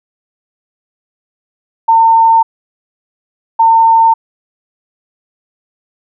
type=tone pair in turn; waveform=sine; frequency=906 / 906 Hz; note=A#5 / A#5; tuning=-50 / -50 cents; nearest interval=unison; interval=0 cents; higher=neither; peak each=-4 dBFS; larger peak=neither; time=1.88-2.43 / 3.59-4.14 s; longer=neither; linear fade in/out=10 ms; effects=none